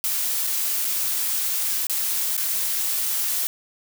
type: noise with dropouts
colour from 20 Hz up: blue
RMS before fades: -24 dBFS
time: 0.04-3.47 s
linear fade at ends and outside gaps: 0 ms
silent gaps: 0.468-0.473 / 0.846-0.85 / 1.868-1.897 / 2.367-2.377 s
effects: none